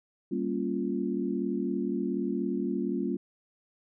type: chord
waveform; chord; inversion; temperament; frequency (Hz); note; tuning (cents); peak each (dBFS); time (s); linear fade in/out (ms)
sine; G half-diminished seventh; none; equal; 196 / 233.1 / 277.2 / 349.2; G3 / Bb3 / Db4 / F4; 0 / 0 / 0 / 0; -33; 0.31-3.17; 10
effects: none

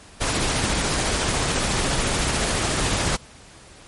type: noise with tremolo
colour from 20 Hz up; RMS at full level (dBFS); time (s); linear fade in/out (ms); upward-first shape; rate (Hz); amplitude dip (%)
pink; -21; 0.2-3.17; 20; triangle; 14; 25
effects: pink hiss -46 dBFS RMS until 3.87 s + MP3 48 kbps

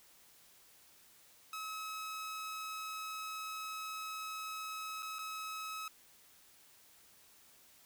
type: tone with dropouts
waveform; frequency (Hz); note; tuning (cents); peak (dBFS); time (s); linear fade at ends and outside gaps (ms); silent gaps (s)
sawtooth; 1284; E6; -46; -37; 1.53-5.88; 2; 5.024-5.028 / 5.186-5.19
effects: white hiss -63 dBFS RMS until 7.85 s

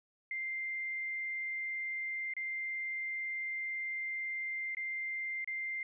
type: tone with dropouts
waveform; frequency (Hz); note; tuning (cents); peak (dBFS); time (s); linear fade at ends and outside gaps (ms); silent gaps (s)
sine; 2094; C7; +1; -35; 0.31-5.83; 2; 2.337-2.366 / 4.749-4.769 / 5.445-5.475
effects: none

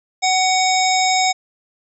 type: harmonic tone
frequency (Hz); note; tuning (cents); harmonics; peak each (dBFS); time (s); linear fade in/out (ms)
748; F#5; +19; 1 / 3 / 5 / 7 / 9 / 10; -16 / -21 / -23 / -24 / -26 / -26; 0.22-1.33; 20
effects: none

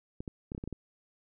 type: clicks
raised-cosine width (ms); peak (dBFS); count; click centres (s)
3; -25; 8; 0.205 / 0.278 / 0.519 / 0.549 / 0.579 / 0.639 / 0.676 / 0.727
effects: none

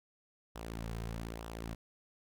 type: tone with flanger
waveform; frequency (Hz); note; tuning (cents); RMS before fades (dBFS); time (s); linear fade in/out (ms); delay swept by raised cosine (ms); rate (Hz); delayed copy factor
sawtooth; 56.4; A1; +44; -42; 0.55-1.75; 10; 0.44 to 3.54; 1.1; -0.55
effects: none

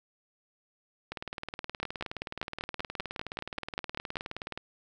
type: two click trains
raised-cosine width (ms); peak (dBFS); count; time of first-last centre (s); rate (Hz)
0.3; -20 / -16; 67 / 13; 1.12-4.575 / 1.83-4.169; 19.1 / 5.13
effects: none

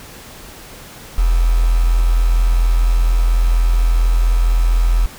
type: tone with quantisation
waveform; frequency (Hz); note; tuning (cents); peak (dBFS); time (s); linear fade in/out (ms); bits
sine; 42.14; E1; +39; -10; 1.18-5.06; 0; 5
effects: pink hiss -37 dBFS RMS until 5.18 s

